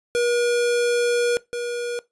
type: tone pair in turn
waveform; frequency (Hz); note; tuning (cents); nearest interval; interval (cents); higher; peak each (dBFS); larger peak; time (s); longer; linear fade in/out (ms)
square; 480 / 480; B4 / B4; -49 / -49; unison; 0; neither; -19 / -26; first; 0.15-1.37 / 1.53-1.99; first; 0
effects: noise-tail reverb RT60 0.2 s tail -20 dB re dry + resampled to 24000 Hz